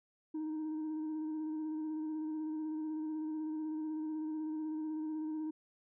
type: tone with vibrato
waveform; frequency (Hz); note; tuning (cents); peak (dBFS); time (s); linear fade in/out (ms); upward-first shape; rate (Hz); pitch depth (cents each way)
sine; 311.1; D#4; 0; -33; 0.34-5.51; 10; square; 16; 18
effects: tanh soft clip ceiling -35 dBFS